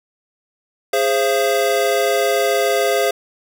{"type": "tone cluster", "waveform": "square", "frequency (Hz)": [412.8, 526, 679], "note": ["G#4", "C5", "F5"], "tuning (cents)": [-10, 9, -49], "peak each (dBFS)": -20, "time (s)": [0.93, 3.11], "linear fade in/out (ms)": 5, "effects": []}